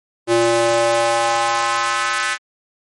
square tone with high-pass filter sweep, 116.54 Hz, A#2, in tune, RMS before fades -17 dBFS, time 0.27-2.38 s, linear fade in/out 50 ms, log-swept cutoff 380 to 1600 Hz, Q 2.3, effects MP3 48 kbps

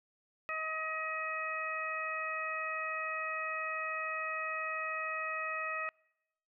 harmonic tone, 633 Hz, D#5, 30 cents sharp, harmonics 1 / 2 / 3 / 4, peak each -44 / -38 / -40 / -40 dBFS, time 0.49-5.89 s, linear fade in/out 0 ms, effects noise-tail reverb RT60 0.9 s tail -26 dB re dry

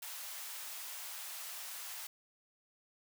white high-pass noise, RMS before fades -45 dBFS, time 0.02-2.07 s, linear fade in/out 5 ms, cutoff 660 Hz, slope 24 dB/octave, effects none

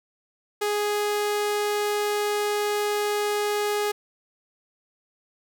sawtooth tone, 415.3 Hz, G#4, in tune, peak -19 dBFS, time 0.61-3.92 s, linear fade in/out 10 ms, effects none

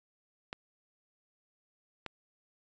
clicks, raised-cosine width 0.3 ms, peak -22 dBFS, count 2, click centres 0.529 / 2.063 s, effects resampled to 16000 Hz

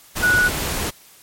sine tone in noise, 1469 Hz, F#6, 13 cents flat, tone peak -13 dBFS, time 0.22-0.49 s, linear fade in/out 20 ms, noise pink, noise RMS -24 dBFS, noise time 0.15-0.91 s, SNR +8 dB, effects white hiss -48 dBFS RMS until 1.22 s + MP3 64 kbps

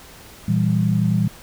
sine chord, E diminished, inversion second, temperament equal, 116.54 / 164.81 / 196 Hz, Bb2 / E3 / G3, 0 / 0 / 0 cents, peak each -20 dBFS, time 0.48-1.28 s, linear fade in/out 5 ms, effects pink hiss -43 dBFS RMS until 1.42 s

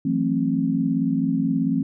sine chord, F# half-diminished seventh, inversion third, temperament just, 166.5 / 185 / 222 / 266.4 Hz, E3 / F#3 / A3 / C4, +18 / 0 / +16 / +31 cents, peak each -25 / -28 / -25 / -22 dBFS, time 0.05-1.83 s, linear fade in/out 5 ms, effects none

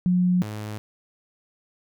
sine / sawtooth tone pair in turn, 180.1 / 106.26 Hz, F#3 / G#2, -46 / +40 cents, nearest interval major sixth, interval 914 cents, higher first, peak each -17 / -27 dBFS, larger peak first, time 0.06-0.42 / 0.42-0.78 s, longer neither, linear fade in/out 0 ms, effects none

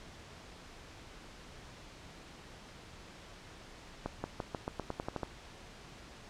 accelerating click train, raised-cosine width 1 ms, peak -21 dBFS, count 11, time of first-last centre 4.06-5.232 s, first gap 180 ms, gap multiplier 0.9, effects pink hiss -52 dBFS RMS until 6.29 s + low-pass 6000 Hz 12 dB/octave

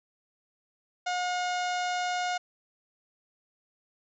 harmonic tone with a mistuned harmonic, 720 Hz, F#5, 47 cents flat, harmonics 1 / 2 / 3 / 4 / 5 / 6 / 7 / 8 / 9 / 10, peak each -29 / -35 / -39 / -41 / -43 / -45 / -46 / -47 / -48 / -49 dBFS, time 1.06-2.38 s, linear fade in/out 10 ms, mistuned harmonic 6, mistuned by -40 cents, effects none

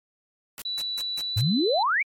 white noise bursts, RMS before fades -36 dBFS, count 5, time 0.58-1.41 s, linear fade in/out 0 ms, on 38 ms, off 160 ms
sine tone with pitch glide, 3951 to 4015 Hz, B7 to B7, 0 to +28 cents, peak -27 dBFS, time 0.65-1.83 s, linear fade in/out 5 ms, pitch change +28 cents, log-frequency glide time 1.29-1.42 s
sine exponential sweep, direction up, 94.7 to 2400 Hz, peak -20 dBFS, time 1.36-2.03 s, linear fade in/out 10 ms
effects MP3 64 kbps

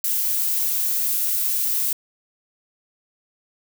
violet noise, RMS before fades -22 dBFS, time 0.04-1.93 s, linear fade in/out 2 ms, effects none

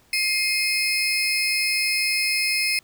35% pulse tone cluster, 2119 / 2512 / 5220 Hz, C7 / D#7 / E8, +21 / +16 / -18 cents, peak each -23 dBFS, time 0.13-2.79 s, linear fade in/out 2 ms, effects pink hiss -58 dBFS RMS until 2.83 s

